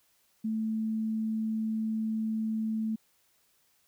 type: tone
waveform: sine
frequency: 220 Hz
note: A3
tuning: in tune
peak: -28 dBFS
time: 0.44-2.96 s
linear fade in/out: 10 ms
effects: white hiss -69 dBFS RMS until 3.87 s